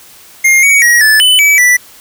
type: tone with pitch steps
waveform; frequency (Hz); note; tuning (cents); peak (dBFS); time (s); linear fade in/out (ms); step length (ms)
square; 2124 / 2247 / 1899 / 1741 / 3009 / 2293 / 1970; C7 / C#7 / A#6 / A6 / F#7 / D7 / B6; +25 / +23 / +32 / -19 / +28 / -42 / -5; -5; 0.44-1.77; 10; 190
effects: white hiss -38 dBFS RMS until 2 s